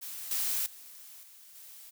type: noise with level steps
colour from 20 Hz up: blue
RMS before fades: -41 / -31 / -50 / -54 / -50 dBFS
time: 0.01-1.91 s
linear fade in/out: 20 ms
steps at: 0.31 / 0.66 / 1.23 / 1.55 s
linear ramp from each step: 2 ms
effects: none